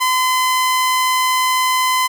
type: tone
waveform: sawtooth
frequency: 1022 Hz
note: C6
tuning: 41 cents flat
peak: -10 dBFS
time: 0-2.08 s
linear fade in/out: 20 ms
effects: none